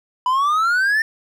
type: exponential sweep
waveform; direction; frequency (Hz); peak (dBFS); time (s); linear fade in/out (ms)
triangle; up; 987.8 to 1813; -13; 0.26-1.02; 2
effects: none